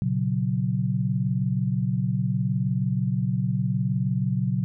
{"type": "chord", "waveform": "sine", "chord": "F# major", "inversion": "first", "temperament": "equal with one note detuned", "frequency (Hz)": [119.33, 138.59, 185], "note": ["A#2", "C#3", "F#3"], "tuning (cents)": [41, 0, 0], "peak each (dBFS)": -26, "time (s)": [0.02, 4.64], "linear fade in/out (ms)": 0, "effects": []}